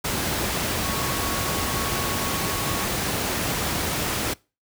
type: tone in noise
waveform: sine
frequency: 1108.7 Hz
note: C#6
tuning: in tune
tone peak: -33 dBFS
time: 0.83-2.86 s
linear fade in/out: 10 ms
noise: pink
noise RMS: -25 dBFS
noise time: 0.04-4.34 s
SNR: -11 dB
effects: noise-tail reverb RT60 0.3 s tail -24 dB re dry + high-pass 60 Hz 12 dB/octave